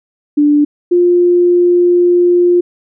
sine tone pair in turn, 293.8 / 352.4 Hz, D4 / F4, +1 / +16 cents, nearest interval minor third, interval 315 cents, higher second, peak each -6 dBFS, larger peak neither, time 0.37-0.65 / 0.91-2.61 s, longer second, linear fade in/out 10 ms, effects none

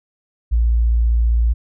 sine tone, 57.6 Hz, A#1, 20 cents flat, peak -12 dBFS, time 0.51-1.54 s, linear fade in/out 20 ms, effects none

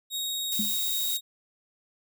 sawtooth tone, 3764 Hz, A#7, 16 cents sharp, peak -26 dBFS, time 0.1-1.21 s, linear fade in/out 50 ms
violet noise, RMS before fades -31 dBFS, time 0.52-1.17 s, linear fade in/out 0 ms
sine tone with exponential decay, 210.1 Hz, G#3, 20 cents sharp, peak -25 dBFS, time 0.59-0.78 s, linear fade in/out 5 ms, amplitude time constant 41 ms
effects none

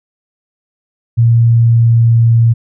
sine tone with pitch glide, 116.54 to 115.67 Hz, A#2 to A#2, 0 to -13 cents, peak -5 dBFS, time 1.17-2.54 s, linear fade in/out 20 ms, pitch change -13 cents, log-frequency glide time 1.44-2.28 s, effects none

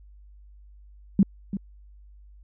sine tone with echo, 196 Hz, G3, in tune, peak -13 dBFS, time 1.19-1.23 s, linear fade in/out 2 ms, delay 340 ms, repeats 1, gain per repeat -12 dB, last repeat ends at 1.57 s, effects added 50 Hz sine -47 dBFS peak until 2.43 s

